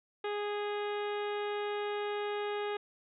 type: harmonic tone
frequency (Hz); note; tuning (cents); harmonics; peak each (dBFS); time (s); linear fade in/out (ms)
413.4; G#4; -8; 1 / 2 / 3 / 4 / 5 / 6 / 7 / 8 / 9; -34 / -40 / -44 / -46 / -48 / -50 / -51 / -52 / -53; 0.24-2.77; 5
effects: none